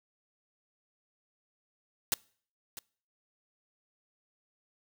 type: noise with echo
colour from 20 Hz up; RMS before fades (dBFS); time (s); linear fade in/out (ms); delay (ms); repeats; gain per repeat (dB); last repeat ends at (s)
white; -28; 2.12-2.14; 0; 650; 1; -15; 2.79
effects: noise-tail reverb RT60 0.5 s tail -25 dB re dry